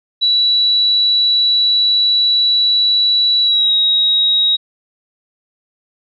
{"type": "tone with pitch glide", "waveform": "sine", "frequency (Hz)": [3933, 3801], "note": ["B7", "A#7"], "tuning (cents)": [-8, 33], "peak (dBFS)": -10, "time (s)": [0.21, 4.57], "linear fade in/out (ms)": 20, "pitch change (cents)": -59, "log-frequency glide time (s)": [3.42, 3.74], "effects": []}